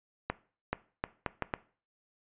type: accelerating click train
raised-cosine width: 0.5 ms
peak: -15 dBFS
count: 6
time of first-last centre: 0.3-1.539 s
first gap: 430 ms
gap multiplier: 0.72
effects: noise-tail reverb RT60 0.4 s tail -18 dB re dry + resampled to 8000 Hz